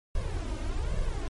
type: noise with flanger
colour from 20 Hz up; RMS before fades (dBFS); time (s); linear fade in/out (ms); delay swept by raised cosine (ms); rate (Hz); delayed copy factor
brown; -30; 0.15-1.28; 2; 1.8 to 3.3; 1.2; +0.9
effects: MP3 48 kbps